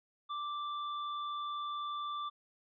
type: tone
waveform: square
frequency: 1174.7 Hz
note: D6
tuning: in tune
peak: -37 dBFS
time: 0.29-2.3 s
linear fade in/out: 20 ms
effects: resampled to 11025 Hz